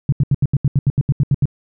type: tone bursts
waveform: sine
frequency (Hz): 138.59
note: C#3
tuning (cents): 0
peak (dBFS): -10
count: 13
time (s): 0.09-1.456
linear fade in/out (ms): 2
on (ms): 34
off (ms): 77
effects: none